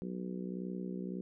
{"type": "harmonic tone", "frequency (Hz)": 61.74, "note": "B1", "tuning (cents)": 0, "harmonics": [3, 4, 5, 6, 7, 8], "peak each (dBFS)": [-39, -45, -48, -45, -52, -52], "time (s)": [0.02, 1.21], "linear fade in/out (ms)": 0, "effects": []}